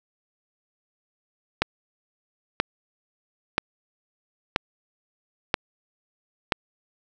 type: click train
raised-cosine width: 0.3 ms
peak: -3 dBFS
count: 6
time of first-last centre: 1.62-6.522 s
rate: 1.02 Hz
effects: none